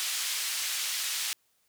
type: band-pass noise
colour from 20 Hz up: pink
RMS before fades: -32 dBFS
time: 0-1.33 s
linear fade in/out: 0 ms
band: 2700 to 12000 Hz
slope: 12 dB/octave
effects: white hiss -71 dBFS RMS until 1.68 s